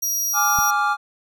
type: tone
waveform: sawtooth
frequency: 5740 Hz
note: F8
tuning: 47 cents sharp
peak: -18 dBFS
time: 0.02-0.71 s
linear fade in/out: 10 ms
type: chord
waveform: triangle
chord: D diminished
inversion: second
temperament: equal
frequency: 830.6 / 1174.7 / 1396.9 Hz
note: Ab5 / D6 / F6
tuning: 0 / 0 / 0 cents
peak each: -20 dBFS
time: 0.33-0.97 s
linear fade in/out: 50 ms
type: click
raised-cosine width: 5 ms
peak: -19 dBFS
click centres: 0.588 s
effects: none